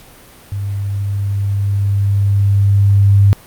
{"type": "tone with level ramp", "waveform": "sine", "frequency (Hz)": 99.9, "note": "G2", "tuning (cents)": 33, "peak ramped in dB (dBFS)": [-18, -5], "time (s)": [0.52, 3.33], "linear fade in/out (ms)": 0, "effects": ["pink hiss -41 dBFS RMS until 3.46 s", "Opus 48 kbps"]}